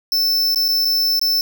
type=tone with dropouts; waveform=square; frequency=5300 Hz; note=E8; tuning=9 cents sharp; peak=-15 dBFS; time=0.12-1.41 s; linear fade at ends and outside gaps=1 ms; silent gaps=0.546-0.559 / 0.682-0.687 / 0.849-0.853 / 1.194-1.214 s; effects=none